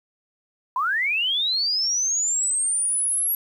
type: linear sweep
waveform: sine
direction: up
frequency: 966 to 11520 Hz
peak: -20 dBFS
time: 0.76-3.35 s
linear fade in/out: 2 ms
effects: 9-bit